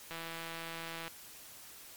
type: click train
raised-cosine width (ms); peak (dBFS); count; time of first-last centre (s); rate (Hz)
0.3; -26; 161; 0.11-1.08; 165
effects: white hiss -52 dBFS RMS until 1.96 s + MP3 96 kbps